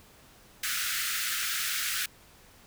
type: high-pass noise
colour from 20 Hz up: pink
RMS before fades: -31 dBFS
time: 0.63-2.06 s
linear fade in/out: 5 ms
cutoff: 1300 Hz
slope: 96 dB/octave
effects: pink hiss -56 dBFS RMS until 2.66 s